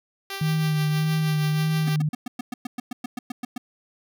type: tone with tremolo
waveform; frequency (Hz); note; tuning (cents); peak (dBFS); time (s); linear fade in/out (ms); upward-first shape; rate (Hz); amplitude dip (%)
5% pulse; 392.1; G4; 0; -18; 0.3-1.96; 2; triangle; 6.3; 50
type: tone with vibrato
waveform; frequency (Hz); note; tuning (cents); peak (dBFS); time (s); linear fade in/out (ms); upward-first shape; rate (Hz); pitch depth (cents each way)
sine; 154.4; D#3; -13; -20; 0.41-2.09; 5; sine; 1.7; 34
type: tone bursts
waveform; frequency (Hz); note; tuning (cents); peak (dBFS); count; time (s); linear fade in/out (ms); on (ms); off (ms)
square; 246.9; B3; 0; -28; 14; 1.87-3.58; 5; 20; 110
effects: none